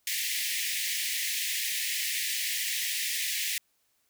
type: high-pass noise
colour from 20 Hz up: pink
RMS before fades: -31 dBFS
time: 0.07-3.58 s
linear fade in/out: 2 ms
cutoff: 1800 Hz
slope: 96 dB/octave
effects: white hiss -72 dBFS RMS until 4.09 s